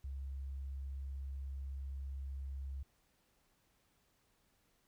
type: tone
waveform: sine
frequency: 67.9 Hz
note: C#2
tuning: 35 cents flat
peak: -40 dBFS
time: 0.04-2.83 s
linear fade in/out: 5 ms
effects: pink hiss -75 dBFS RMS until 4.87 s

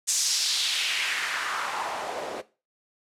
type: noise with band-pass filter sweep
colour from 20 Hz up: white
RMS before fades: -28 dBFS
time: 0.07-2.42 s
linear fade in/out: 20 ms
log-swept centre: 7100 to 470 Hz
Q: 2.1
effects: noise-tail reverb RT60 0.3 s tail -17 dB re dry + low-pass 11000 Hz 12 dB/octave

